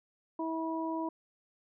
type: harmonic tone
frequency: 324.1 Hz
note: E4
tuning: 29 cents flat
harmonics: 1 / 2 / 3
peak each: -34 / -40 / -37 dBFS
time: 0.39-1.09 s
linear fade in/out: 5 ms
effects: none